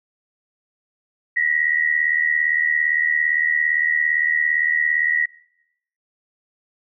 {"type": "tone pair together", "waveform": "sine", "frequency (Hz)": [1882, 1959.6], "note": ["A#6", "B6"], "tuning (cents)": [16, -14], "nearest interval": "minor second", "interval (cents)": 70, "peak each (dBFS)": [-20, -19], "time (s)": [1.36, 5.26], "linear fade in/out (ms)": 10, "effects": ["noise-tail reverb RT60 0.8 s tail -22 dB re dry"]}